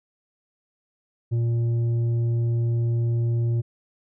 sine tone with tanh clipping, 117.1 Hz, A#2, 8 cents sharp, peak -21 dBFS, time 1.31-3.62 s, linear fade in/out 20 ms, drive 6 dB, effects none

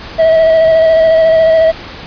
triangle tone with vibrato, 646 Hz, E5, 35 cents flat, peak -3 dBFS, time 0.18-1.72 s, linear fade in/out 20 ms, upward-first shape square, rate 14 Hz, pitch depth 18 cents each way, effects pink hiss -28 dBFS RMS until 2.06 s + resampled to 11025 Hz

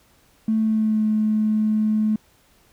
triangle tone with pitch glide, 220 to 215.3 Hz, A3 to A3, 0 to -37 cents, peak -13 dBFS, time 0.48-2.16 s, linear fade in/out 5 ms, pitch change -37 cents, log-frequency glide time 0.58-1.06 s, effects tanh soft clip ceiling -15 dBFS + pink hiss -58 dBFS RMS until 2.72 s

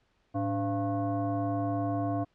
sine tone with frequency modulation, 290 Hz, D4, 22 cents flat, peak -27 dBFS, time 0.34-2.25 s, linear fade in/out 20 ms, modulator 399 Hz, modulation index 1.3, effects pink hiss -71 dBFS RMS until 2.34 s + low-pass 4000 Hz 12 dB/octave

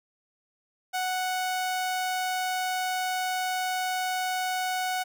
sawtooth tone, 740 Hz, F#5, in tune, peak -23 dBFS, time 0.93-5.04 s, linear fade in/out 20 ms, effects none

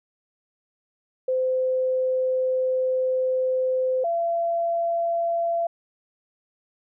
sine tone pair in turn, 515 / 678.2 Hz, C5 / E5, -28 / +49 cents, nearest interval perfect fourth, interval 477 cents, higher second, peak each -20 / -21 dBFS, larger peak first, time 1.28-4.04 / 4.04-5.67 s, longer first, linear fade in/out 5 ms, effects none

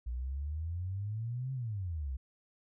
sine exponential two-way sweep, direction up then down, 58.2 to 134.6 to 62.1 Hz, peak -34 dBFS, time 0.06-2.17 s, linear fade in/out 10 ms, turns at 1.53 s, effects none

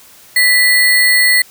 sine tone with sample-and-hold, 1975.5 Hz, B6, in tune, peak -7 dBFS, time 0.36-1.42 s, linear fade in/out 5 ms, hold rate 6300 Hz, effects white hiss -42 dBFS RMS until 1.5 s

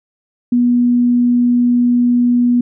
sine tone, 243 Hz, B3, 28 cents flat, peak -9 dBFS, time 0.52-2.61 s, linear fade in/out 5 ms, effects none

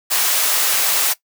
white high-pass noise, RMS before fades -17 dBFS, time 0.1-1.14 s, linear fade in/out 20 ms, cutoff 540 Hz, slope 12 dB/octave, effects noise-tail reverb RT60 0.1 s tail -18 dB re dry

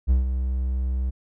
triangle tone with ADSR envelope, 64 Hz, C2, 38 cents flat, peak -12 dBFS, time 0.07-1.11 s, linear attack 34 ms, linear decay 140 ms, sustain -8 dB, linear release 20 ms, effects none

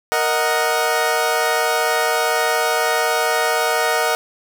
20% pulse chord, D# minor, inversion second, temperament equal, 466.2 / 622.3 / 740 Hz, A#4 / D#5 / F#5, 0 / 0 / 0 cents, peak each -16 dBFS, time 0.12-4.15 s, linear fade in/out 0 ms, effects none

